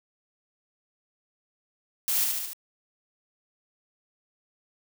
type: noise with echo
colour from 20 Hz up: blue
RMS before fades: -26 dBFS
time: 2.08-2.24 s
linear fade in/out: 0 ms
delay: 73 ms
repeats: 4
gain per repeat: -3 dB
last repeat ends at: 2.532 s
effects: none